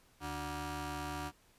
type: ring-modulated tone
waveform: 15% pulse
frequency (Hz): 220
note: A3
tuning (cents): 0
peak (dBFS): -29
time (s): 0.2-1.32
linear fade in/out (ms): 50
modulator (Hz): 513
effects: pink hiss -67 dBFS RMS until 1.58 s + resampled to 32000 Hz